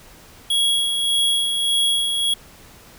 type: tone with tremolo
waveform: square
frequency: 3322 Hz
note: G#7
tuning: in tune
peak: -16 dBFS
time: 0.5-2.34 s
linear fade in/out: 5 ms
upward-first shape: sine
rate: 1.7 Hz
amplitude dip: 40%
effects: pink hiss -46 dBFS RMS until 2.98 s